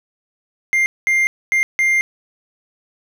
triangle tone bursts at uneven times, 2100 Hz, C7, 6 cents sharp, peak -11 dBFS, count 4, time 0.73-0.86 / 1.07-1.27 / 1.52-1.63 / 1.79-2.01 s, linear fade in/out 0 ms, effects none

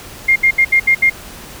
sine tone bursts at uneven times, 2121 Hz, C7, 23 cents sharp, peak -7 dBFS, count 6, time 0.28-0.36 / 0.43-0.51 / 0.58-0.65 / 0.72-0.8 / 0.87-0.95 / 1.02-1.1 s, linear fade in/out 10 ms, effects pink hiss -34 dBFS RMS until 1.6 s

